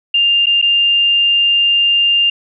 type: tone with dropouts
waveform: sine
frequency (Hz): 2800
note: F7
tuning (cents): +4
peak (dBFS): -9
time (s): 0.14-2.3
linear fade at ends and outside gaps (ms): 5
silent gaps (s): 0.459-0.467 / 0.616-0.624
effects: none